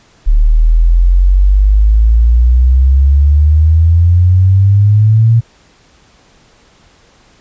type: exponential sweep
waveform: sine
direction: up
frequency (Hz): 36.64 to 116.54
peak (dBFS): -4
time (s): 0.26-5.41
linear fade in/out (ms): 20
effects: pink hiss -47 dBFS RMS until 7.4 s + resampled to 16000 Hz